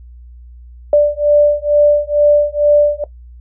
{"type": "beating tone pair", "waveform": "sine", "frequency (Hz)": [587.3, 589.5], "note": ["D5", "D5"], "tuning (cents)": [0, 6], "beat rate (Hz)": 2.2, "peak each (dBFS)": -11, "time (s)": [0.93, 3.04], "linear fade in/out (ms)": 2, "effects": ["noise-tail reverb RT60 0.1 s tail -17 dB re dry", "added 60 Hz sine -34 dBFS peak until 3.4 s"]}